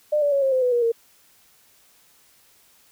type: tone with pitch steps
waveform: sine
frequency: 600 / 577.9 / 556.6 / 536.1 / 516.3 / 497.3 / 479 / 461.3 Hz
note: D5 / D5 / C#5 / C5 / C5 / B4 / A#4 / A#4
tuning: +37 / -28 / +7 / +42 / -23 / +12 / +47 / -18 cents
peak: -17 dBFS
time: 0.12-0.92 s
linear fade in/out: 10 ms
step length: 100 ms
effects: white hiss -57 dBFS RMS until 2.91 s